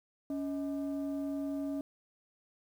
sine tone pair together, 280.7 / 630.2 Hz, C#4 / D#5, +22 / +22 cents, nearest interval octave + major second, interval 1400 cents, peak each -32 / -40 dBFS, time 0.3-1.81 s, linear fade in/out 2 ms, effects tanh soft clip ceiling -30 dBFS + 10-bit

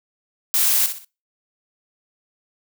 blue noise with echo, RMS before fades -18 dBFS, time 0.54-0.86 s, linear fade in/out 0 ms, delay 62 ms, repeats 3, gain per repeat -9 dB, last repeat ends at 1.046 s, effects noise-tail reverb RT60 0.3 s tail -24 dB re dry

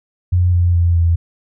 sine tone with pitch steps, 89.3 / 87.61 / 85.96 / 84.34 Hz, F2 / F2 / F2 / E2, +39 / +6 / -27 / +40 cents, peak -10 dBFS, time 0.32-1.16 s, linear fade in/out 10 ms, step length 210 ms, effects none

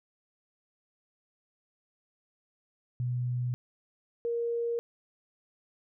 sine tone pair in turn, 123.47 / 468.9 Hz, B2 / A#4, 0 / +10 cents, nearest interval octave + major seventh, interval 2310 cents, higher second, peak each -28 dBFS, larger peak neither, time 3-3.54 / 4.25-4.79 s, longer neither, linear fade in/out 0 ms, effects none

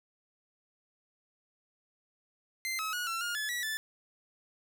sawtooth tone with pitch steps, 2080 / 1285 / 1453 / 1351 / 1421 / 1719 / 1937 / 1751 Hz, C7 / E6 / F#6 / E6 / F6 / A6 / B6 / A6, -11 / -45 / -32 / +42 / +30 / -41 / -34 / -9 cents, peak -29 dBFS, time 2.65-3.77 s, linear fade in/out 0 ms, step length 140 ms, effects none

